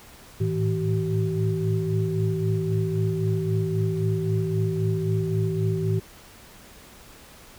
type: tone cluster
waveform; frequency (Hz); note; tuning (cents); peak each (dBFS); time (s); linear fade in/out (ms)
sine; 106.5 / 110.3 / 160.8 / 382.2; G#2 / A2 / E3 / G4; +44 / +5 / -43 / -44; -26 / -29 / -26 / -28; 0.4-6; 10
effects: pink hiss -48 dBFS RMS until 7.58 s